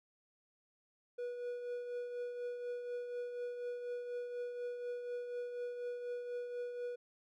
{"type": "tone with tremolo", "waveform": "triangle", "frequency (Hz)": 486.7, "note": "B4", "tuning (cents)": -25, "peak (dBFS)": -35, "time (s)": [1.18, 6.96], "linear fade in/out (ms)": 10, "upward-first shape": "triangle", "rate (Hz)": 4.1, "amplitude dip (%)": 50, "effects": []}